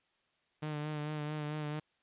sawtooth tone with vibrato, 150.8 Hz, D3, 46 cents sharp, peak -32 dBFS, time 0.62-1.8 s, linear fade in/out 10 ms, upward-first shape sine, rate 4.5 Hz, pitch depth 31 cents each way, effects white hiss -75 dBFS RMS until 2.02 s + resampled to 8000 Hz

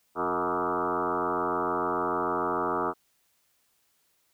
sine tone with frequency modulation, 802 Hz, G5, 39 cents sharp, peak -25 dBFS, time 0.15-2.94 s, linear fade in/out 50 ms, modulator 86.8 Hz, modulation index 6.1, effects white hiss -70 dBFS RMS until 4.33 s

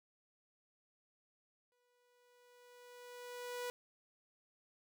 sawtooth tone with exponential growth, 490 Hz, B4, 14 cents flat, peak -35 dBFS, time 1.72-3.7 s, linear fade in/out 0 ms, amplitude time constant 430 ms, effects none

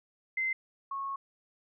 sine tone pair in turn, 2070 / 1096.5 Hz, C7 / C#6, -19 / -19 cents, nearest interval major seventh, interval 1100 cents, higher first, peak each -28 / -33 dBFS, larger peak first, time 0.37-0.53 / 0.91-1.16 s, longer second, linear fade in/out 5 ms, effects none

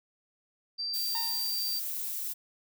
sine tone, 4687 Hz, D8, 4 cents flat, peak -31 dBFS, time 0.78-1.8 s, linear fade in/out 20 ms
violet noise, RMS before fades -35 dBFS, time 0.93-2.34 s, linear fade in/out 20 ms
40% pulse tone with exponential decay, 920 Hz, A#5, 23 cents flat, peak -34 dBFS, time 1.15-1.71 s, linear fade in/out 1 ms, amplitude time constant 120 ms
effects none

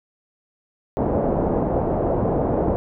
white low-pass noise, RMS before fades -21 dBFS, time 0.97-2.76 s, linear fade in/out 0 ms, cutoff 680 Hz, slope 24 dB/octave, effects none

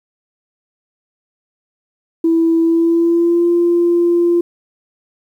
sine tone with pitch glide, 329.6 to 345 Hz, E4 to F4, 0 to -21 cents, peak -9 dBFS, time 2.24-4.41 s, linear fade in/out 5 ms, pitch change +79 cents, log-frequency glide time 2.61-3.48 s, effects tanh soft clip ceiling -5 dBFS + 8-bit

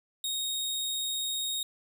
sawtooth tone, 3735 Hz, A#7, 3 cents sharp, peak -27 dBFS, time 0.24-1.63 s, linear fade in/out 2 ms, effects none

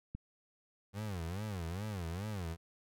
click, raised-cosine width 5 ms, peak -29 dBFS, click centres 0.15 s
30% pulse tone with vibrato, 94 Hz, F#2, 28 cents sharp, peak -35 dBFS, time 0.93-2.57 s, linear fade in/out 50 ms, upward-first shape sine, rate 2.4 Hz, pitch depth 250 cents each way
effects none

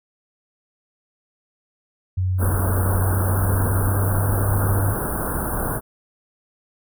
sine tone with pitch glide, 92.6 to 99.25 Hz, F#2 to G2, +2 to +22 cents, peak -18 dBFS, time 2.17-4.94 s, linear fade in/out 10 ms, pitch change +120 cents, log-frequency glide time 2.51-4.42 s
pink band-stop noise, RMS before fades -24 dBFS, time 2.38-5.81 s, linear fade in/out 50 ms, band 1600 to 9100 Hz, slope 96 dB/octave
effects none

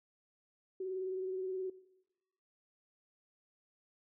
sine tone with vibrato, 375.1 Hz, F#4, 24 cents sharp, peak -36 dBFS, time 0.8-1.7 s, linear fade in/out 5 ms, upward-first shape triangle, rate 19 Hz, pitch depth 37 cents each way, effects noise-tail reverb RT60 0.9 s tail -17 dB re dry

